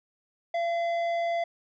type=tone with tanh clipping; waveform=triangle; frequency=681 Hz; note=F5; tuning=44 cents flat; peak=-27 dBFS; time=0.54-1.44 s; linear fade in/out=5 ms; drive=14 dB; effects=none